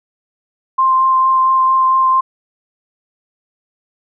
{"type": "tone with vibrato", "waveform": "sine", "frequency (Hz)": 1049, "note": "C6", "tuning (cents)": 4, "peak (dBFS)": -9, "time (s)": [0.78, 2.21], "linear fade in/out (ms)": 10, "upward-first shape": "sine", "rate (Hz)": 4.4, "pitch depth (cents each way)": 9, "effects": []}